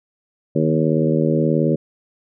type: harmonic tone with a mistuned harmonic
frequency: 78.7 Hz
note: D#2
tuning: 20 cents sharp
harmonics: 2 / 3 / 4 / 5 / 6 / 7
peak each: -19 / -21 / -22 / -23 / -24 / -24 dBFS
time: 0.55-1.76 s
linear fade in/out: 10 ms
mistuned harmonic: 2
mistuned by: -33 cents
effects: none